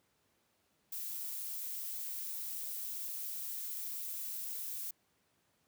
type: noise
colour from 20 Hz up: violet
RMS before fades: -41 dBFS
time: 0.92-4.91 s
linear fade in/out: 5 ms
effects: pink hiss -75 dBFS RMS until 5.67 s + high-pass 100 Hz 12 dB/octave